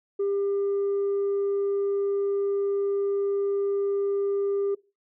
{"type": "tone", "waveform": "sine", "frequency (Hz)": 399.2, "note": "G4", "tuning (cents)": 32, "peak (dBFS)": -21, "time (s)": [0.19, 4.75], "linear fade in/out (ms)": 10, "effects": ["noise-tail reverb RT60 0.3 s tail -23 dB re dry", "tanh soft clip ceiling -21 dBFS"]}